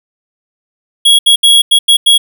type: tone bursts at uneven times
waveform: square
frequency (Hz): 3322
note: G#7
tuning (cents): 0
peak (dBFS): -4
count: 6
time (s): 1.05-1.19 / 1.26-1.36 / 1.43-1.62 / 1.71-1.79 / 1.88-1.97 / 2.06-2.18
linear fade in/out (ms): 10
effects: none